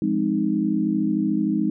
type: chord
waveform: sine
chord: F minor seventh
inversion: none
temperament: equal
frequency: 174.61 / 207.7 / 261.6 / 311.1 Hz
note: F3 / Ab3 / C4 / Eb4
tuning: 0 / 0 / 0 / 0 cents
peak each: -28 / -23 / -27 / -23 dBFS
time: 0.02-1.7 s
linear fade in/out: 2 ms
effects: none